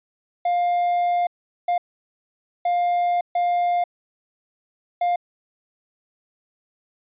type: tone bursts at uneven times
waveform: triangle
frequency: 704 Hz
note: F5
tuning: 14 cents sharp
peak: -16 dBFS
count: 5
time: 0.45-1.27 / 1.68-1.78 / 2.65-3.21 / 3.35-3.84 / 5.01-5.16 s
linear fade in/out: 5 ms
effects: resampled to 8000 Hz